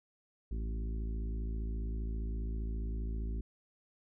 harmonic tone with a mistuned harmonic, 55 Hz, A1, in tune, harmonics 1 / 2 / 3 / 4 / 5 / 6 / 7, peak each -34 / -48 / -50 / -48 / -52 / -55 / -54 dBFS, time 0.51-3.41 s, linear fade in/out 5 ms, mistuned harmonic 2, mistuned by -30 cents, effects none

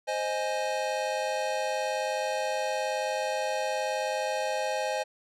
square chord, Ab major, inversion first, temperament equal, 523.3 / 622.3 / 830.6 Hz, C5 / Eb5 / Ab5, 0 / 0 / 0 cents, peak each -33 dBFS, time 0.07-5.04 s, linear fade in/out 20 ms, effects low-pass 8000 Hz 12 dB/octave

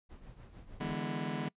brown noise with tremolo, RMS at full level -48 dBFS, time 0.09-0.96 s, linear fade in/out 20 ms, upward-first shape triangle, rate 6.6 Hz, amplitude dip 70%
sawtooth chord, E dominant seventh, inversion third, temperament just, 148.33 / 164.81 / 206 / 247.2 Hz, D3 / E3 / G#3 / B3, +18 / 0 / -14 / +2 cents, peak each -36 dBFS, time 0.8-1.49 s, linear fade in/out 10 ms
effects noise-tail reverb RT60 0.1 s tail -24 dB re dry + resampled to 8000 Hz

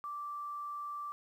sine tone with quantisation, 1170 Hz, D6, 7 cents flat, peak -38 dBFS, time 0.04-1.12 s, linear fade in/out 0 ms, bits 11, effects none

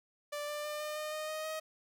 sawtooth tone with pitch steps, 587.3 / 593.1 / 598.9 / 604.9 / 610.8 / 616.9 / 622.9 / 629.1 Hz, D5 / D5 / D5 / D#5 / D#5 / D#5 / D#5 / D#5, 0 / +17 / +34 / -49 / -32 / -15 / +2 / +19 cents, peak -33 dBFS, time 0.32-1.6 s, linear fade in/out 10 ms, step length 160 ms, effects none

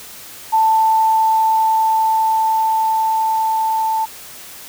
sine tone with level ramp, 885 Hz, A5, 10 cents sharp, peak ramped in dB -10 to -15 dBFS, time 0.52-4.06 s, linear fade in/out 20 ms, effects white hiss -36 dBFS RMS until 4.68 s

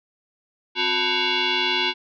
sine tone with frequency modulation, 261.6 Hz, C4, in tune, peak -19 dBFS, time 0.75-1.94 s, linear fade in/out 50 ms, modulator 623 Hz, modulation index 5.9, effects none

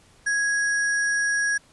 sine tone with sample-and-hold, 1661.2 Hz, G#6, in tune, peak -20 dBFS, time 0.26-1.58 s, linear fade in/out 10 ms, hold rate 7350 Hz, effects pink hiss -56 dBFS RMS until 1.72 s + resampled to 24000 Hz

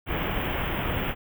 pink band-stop noise, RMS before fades -28 dBFS, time 0.06-1.15 s, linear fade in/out 50 ms, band 3300 to 15000 Hz, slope 96 dB/octave, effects none

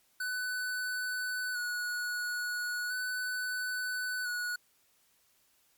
square tone with vibrato, 1480 Hz, F#6, in tune, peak -33 dBFS, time 0.2-4.56 s, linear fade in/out 5 ms, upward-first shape square, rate 0.37 Hz, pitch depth 21 cents each way, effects white hiss -69 dBFS RMS until 5.77 s + MP3 96 kbps

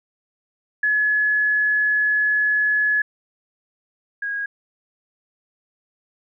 sine tone pair in turn, 1701 / 1642.9 Hz, G#6 / G#6, +41 / -19 cents, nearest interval minor second, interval 60 cents, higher first, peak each -16 / -23 dBFS, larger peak first, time 0.83-3.02 / 4.22-4.46 s, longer first, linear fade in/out 5 ms, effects none

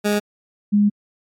20% pulse / sine tone pair in turn, 207.2 / 205.9 Hz, G#3 / G#3, -4 / -15 cents, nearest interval unison, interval 11 cents, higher first, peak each -12 dBFS, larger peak neither, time 0.04-0.2 / 0.72-0.9 s, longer second, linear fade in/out 20 ms, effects AAC 48 kbps

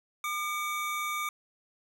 square tone pair together, 1204.6 / 2274 Hz, D6 / C#7, +44 / +44 cents, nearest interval major seventh, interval 1100 cents, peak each -33 / -36 dBFS, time 0.24-1.29 s, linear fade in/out 2 ms, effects none

